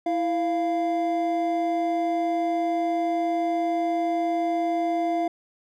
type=tone pair together; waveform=triangle; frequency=330 / 693 Hz; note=E4 / F5; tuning=+2 / -14 cents; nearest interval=octave + minor second; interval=1284 cents; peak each=-24 / -22 dBFS; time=0.06-5.28 s; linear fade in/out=5 ms; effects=none